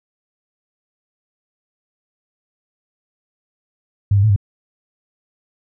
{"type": "tone with pitch steps", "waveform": "sine", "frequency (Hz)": [101, 99.1, 109, 99.5], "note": ["G#2", "G2", "A2", "G2"], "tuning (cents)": [-48, 19, -16, 26], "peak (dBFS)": -10, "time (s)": [4.11, 4.362], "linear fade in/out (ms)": 5, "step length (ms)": 63, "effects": []}